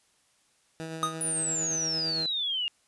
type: tone with tremolo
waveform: 15% pulse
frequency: 161.4 Hz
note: E3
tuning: 36 cents flat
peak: -28 dBFS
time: 0.8-2.26 s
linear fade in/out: 0 ms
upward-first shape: sine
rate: 8.8 Hz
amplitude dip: 30%
type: tone with exponential decay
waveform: square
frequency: 1244.5 Hz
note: D#6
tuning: in tune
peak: -22 dBFS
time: 1.03-1.23 s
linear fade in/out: 0 ms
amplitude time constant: 42 ms
type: exponential sweep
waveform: sine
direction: down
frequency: 9890 to 2794 Hz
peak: -27 dBFS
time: 1.21-2.68 s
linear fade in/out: 0 ms
effects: white hiss -67 dBFS RMS until 2.87 s + resampled to 24000 Hz